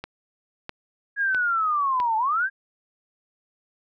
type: click train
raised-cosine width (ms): 0.3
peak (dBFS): -17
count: 4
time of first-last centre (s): 0.04-2.001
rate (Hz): 1.53
type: linear two-way sweep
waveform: sine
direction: down then up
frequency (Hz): 1663 to 859 to 1640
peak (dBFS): -20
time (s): 1.16-2.5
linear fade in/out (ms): 50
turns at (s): 2.17
effects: none